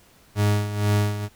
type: tone with tremolo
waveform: 40% pulse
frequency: 103.6 Hz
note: G#2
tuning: 4 cents flat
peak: -16 dBFS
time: 0.35-1.29 s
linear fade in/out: 50 ms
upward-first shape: sine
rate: 2.1 Hz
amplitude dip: 70%
effects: pink hiss -55 dBFS RMS until 1.35 s